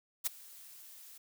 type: noise with ADSR envelope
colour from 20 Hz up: blue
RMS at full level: -30 dBFS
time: 0.24-1.18 s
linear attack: 26 ms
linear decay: 13 ms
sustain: -23 dB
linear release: 5 ms
effects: none